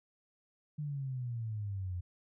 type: exponential sweep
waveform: sine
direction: down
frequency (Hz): 152 to 87.31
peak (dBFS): -35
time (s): 0.78-2.01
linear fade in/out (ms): 10
effects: none